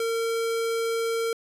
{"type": "tone", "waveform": "square", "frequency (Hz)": 457.2, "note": "A#4", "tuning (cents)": -34, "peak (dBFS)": -25, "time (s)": [0, 1.33], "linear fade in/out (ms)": 2, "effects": ["resampled to 32000 Hz"]}